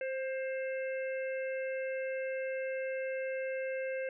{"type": "harmonic tone with a mistuned harmonic", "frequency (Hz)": 530, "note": "C5", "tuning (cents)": 22, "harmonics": [1, 3, 4, 5], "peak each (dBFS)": [-34, -44, -46, -48], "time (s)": [0.01, 4.09], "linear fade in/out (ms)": 2, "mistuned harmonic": 1, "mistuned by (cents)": -15, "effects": []}